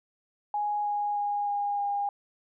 sine tone with pitch steps, 830.6 / 825.3 / 820.1 / 814.9 / 809.8 Hz, G#5 / G#5 / G#5 / G#5 / G#5, 0 / -11 / -22 / -33 / -44 cents, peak -26 dBFS, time 0.54-2.09 s, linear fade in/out 2 ms, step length 310 ms, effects none

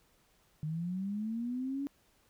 sine linear sweep, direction up, 150 to 284.3 Hz, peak -33 dBFS, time 0.63-1.87 s, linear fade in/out 0 ms, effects pink hiss -69 dBFS RMS until 2.29 s

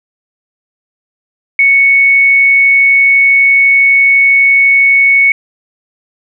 sine tone, 2217 Hz, C#7, in tune, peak -4 dBFS, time 1.59-5.32 s, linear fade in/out 2 ms, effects none

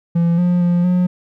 triangle tone with pitch steps, 169.7 / 177.1 / 174.9 / 180 Hz, F3 / F3 / F3 / F#3, -49 / +24 / +3 / -47 cents, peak -10 dBFS, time 0.15-1.07 s, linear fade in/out 10 ms, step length 230 ms, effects none

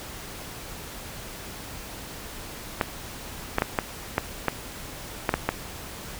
clicks, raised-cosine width 0.5 ms, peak -6 dBFS, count 9, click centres 2.812 / 3.584 / 3.621 / 3.788 / 4.181 / 4.483 / 5.292 / 5.34 / 5.49 s, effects pink hiss -39 dBFS RMS until 6.19 s

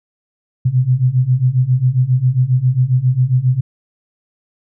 sine beating tone pair, 123.47 / 130.87 Hz, B2 / C3, 0 / +1 cents, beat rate 7.4 Hz, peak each -15 / -13 dBFS, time 0.65-3.61 s, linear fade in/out 10 ms, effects none

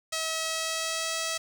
5% pulse tone with pitch glide, 643 to 650.1 Hz, E5 to E5, -43 to -24 cents, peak -17 dBFS, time 0.12-1.38 s, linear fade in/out 10 ms, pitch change +19 cents, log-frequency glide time 0.37-1.16 s, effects 8-bit

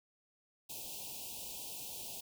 white band-stop noise, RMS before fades -45 dBFS, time 0.69-2.21 s, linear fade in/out 10 ms, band 960 to 2500 Hz, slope 96 dB/octave, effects none

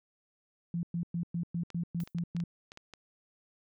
sine tone bursts, 170.8 Hz, F3, 38 cents flat, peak -30 dBFS, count 9, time 0.74-2.439 s, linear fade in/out 2 ms, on 91 ms, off 110 ms
clicks, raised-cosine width 0.2 ms, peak -30 dBFS, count 9, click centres 1.703 / 2.003 / 2.075 / 2.185 / 2.366 / 2.402 / 2.719 / 2.774 / 2.937 s
violet noise with exponential decay, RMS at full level -48 dBFS, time 2-2.14 s, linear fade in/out 2 ms, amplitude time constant 30 ms
effects none

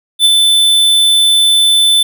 square tone with ADSR envelope, 3520 Hz, A7, in tune, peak -4 dBFS, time 0.19-2.03 s, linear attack 58 ms, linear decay 27 ms, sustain -3 dB, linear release 6 ms, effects none

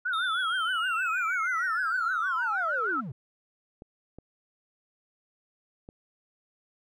sine tone with vibrato, 1407 Hz, F6, 12 cents sharp, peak -26 dBFS, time 0.05-3.01 s, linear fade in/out 10 ms, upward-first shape triangle, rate 6.4 Hz, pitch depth 180 cents each way
triangle linear sweep, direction down, 3700 to 110 Hz, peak -32 dBFS, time 0.13-3.12 s, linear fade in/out 5 ms
clicks, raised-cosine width 2 ms, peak -31 dBFS, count 3, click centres 3.821 / 4.186 / 5.889 s
effects none

